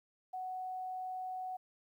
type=tone; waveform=sine; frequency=743 Hz; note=F#5; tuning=7 cents sharp; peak=-38 dBFS; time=0.33-1.57 s; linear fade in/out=10 ms; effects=12-bit

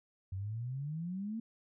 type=exponential sweep; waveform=sine; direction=up; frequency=91.8 to 231.2 Hz; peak=-36 dBFS; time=0.32-1.4 s; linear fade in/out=5 ms; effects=none

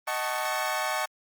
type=chord; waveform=25% pulse; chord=D# half-diminished seventh; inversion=none; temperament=equal with one note detuned; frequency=622.3 / 752.9 / 880 / 1108.7 Hz; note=D#5 / F#5 / A5 / C#6; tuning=0 / +30 / 0 / 0 cents; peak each=-29 dBFS; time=0.07-1.06 s; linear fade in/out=10 ms; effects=Opus 32 kbps

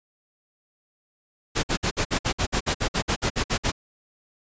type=noise bursts; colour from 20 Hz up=pink; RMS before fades=-23 dBFS; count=16; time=1.55-3.719 s; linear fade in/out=20 ms; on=84 ms; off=55 ms; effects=resampled to 16000 Hz

